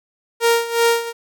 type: tone with tremolo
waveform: sawtooth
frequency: 465.6 Hz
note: A#4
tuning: 2 cents flat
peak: -8 dBFS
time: 0.4-1.13 s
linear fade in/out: 50 ms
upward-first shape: sine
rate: 2.7 Hz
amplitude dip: 80%
effects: none